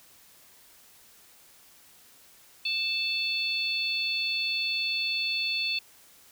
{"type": "harmonic tone", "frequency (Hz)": 880, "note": "A5", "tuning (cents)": 0, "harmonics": [3, 4, 5], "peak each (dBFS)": [-29, -33, -31], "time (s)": [2.65, 5.79], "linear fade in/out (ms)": 5, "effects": ["white hiss -56 dBFS RMS until 6.31 s"]}